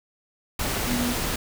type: tone in noise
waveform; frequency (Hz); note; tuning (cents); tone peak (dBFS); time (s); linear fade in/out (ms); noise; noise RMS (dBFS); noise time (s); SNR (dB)
sine; 243.8; B3; -22; -25; 0.87-1.13; 5; pink; -27; 0.59-1.36; -1
effects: none